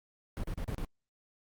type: noise bursts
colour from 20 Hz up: brown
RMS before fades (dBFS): -35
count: 5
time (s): 0.37-0.848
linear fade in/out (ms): 0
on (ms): 66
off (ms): 37
effects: Opus 48 kbps